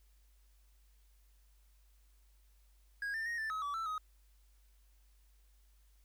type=tone with pitch steps; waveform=triangle; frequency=1641 / 1792 / 1867 / 1768 / 1278 / 1148 / 1329 / 1259 Hz; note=G#6 / A6 / A#6 / A6 / D#6 / D6 / E6 / D#6; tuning=-21 / +31 / +2 / +8 / +46 / -40 / +14 / +20 cents; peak=-34 dBFS; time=3.02-3.98 s; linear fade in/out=2 ms; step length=120 ms; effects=added 50 Hz sine -63 dBFS peak until 6.04 s + white hiss -75 dBFS RMS until 6.04 s